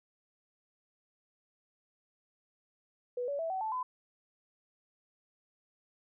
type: tone with pitch steps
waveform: sine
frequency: 491.4 / 567.7 / 655.9 / 757.8 / 875.6 / 1011.6 Hz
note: B4 / C#5 / E5 / F#5 / A5 / B5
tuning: -9 / +41 / -9 / +41 / -9 / +41 cents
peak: -32 dBFS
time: 3.17-3.83 s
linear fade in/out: 5 ms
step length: 110 ms
effects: none